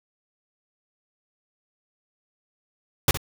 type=noise with echo; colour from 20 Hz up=pink; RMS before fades=-17 dBFS; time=3.08-3.11 s; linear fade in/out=2 ms; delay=63 ms; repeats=1; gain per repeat=-12 dB; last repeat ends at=3.173 s; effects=none